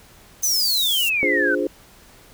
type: high-pass noise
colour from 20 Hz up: white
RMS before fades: -26 dBFS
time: 0.42-1.1 s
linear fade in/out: 20 ms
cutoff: 5800 Hz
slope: 24 dB/octave
type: exponential sweep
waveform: sine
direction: down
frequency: 6272 to 1468 Hz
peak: -18 dBFS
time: 0.43-1.55 s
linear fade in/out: 5 ms
type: chord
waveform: sine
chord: D half-diminished seventh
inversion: none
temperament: equal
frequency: 293.7 / 349.2 / 415.3 / 523.3 Hz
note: D4 / F4 / Ab4 / C5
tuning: 0 / 0 / 0 / 0 cents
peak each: -25 dBFS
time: 1.23-1.67 s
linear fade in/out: 0 ms
effects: pink hiss -49 dBFS RMS until 2.33 s